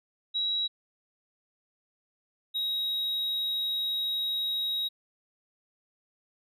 sine / triangle tone pair in turn, 3871 / 3807 Hz, B7 / A#7, -35 / +36 cents, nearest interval unison, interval 29 cents, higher first, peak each -26 dBFS, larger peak neither, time 0.34-0.68 / 2.54-4.89 s, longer second, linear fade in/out 20 ms, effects none

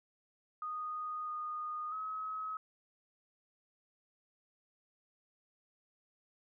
sine tone with pitch steps, 1238 / 1230 / 1278 Hz, D#6 / D#6 / D#6, -9 / -20 / +46 cents, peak -37 dBFS, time 0.62-2.57 s, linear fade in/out 2 ms, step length 650 ms, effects none

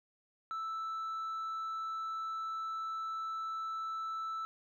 triangle tone with hard clipping, 1318.5 Hz, E6, in tune, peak -35 dBFS, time 0.51-4.45 s, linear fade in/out 0 ms, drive 1 dB, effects none

